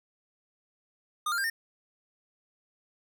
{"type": "tone with pitch steps", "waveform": "square", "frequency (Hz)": [1222, 1395.6, 1593.9, 1820.4], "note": ["D#6", "F6", "G6", "A#6"], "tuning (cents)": [-32, -2, 28, -42], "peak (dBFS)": -28, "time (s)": [1.26, 1.5], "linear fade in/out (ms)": 5, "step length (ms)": 60, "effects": []}